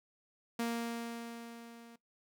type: tone with level ramp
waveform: sawtooth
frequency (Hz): 233.1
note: A#3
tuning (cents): 0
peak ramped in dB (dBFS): -28 to -49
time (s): 0.59-1.96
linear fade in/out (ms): 5
effects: noise-tail reverb RT60 0.1 s tail -18 dB re dry